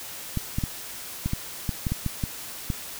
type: clicks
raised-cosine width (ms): 5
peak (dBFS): -13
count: 11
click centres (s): 0.373 / 0.585 / 0.638 / 1.26 / 1.334 / 1.692 / 1.868 / 1.92 / 2.063 / 2.238 / 2.702
effects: white hiss -38 dBFS RMS until 2.99 s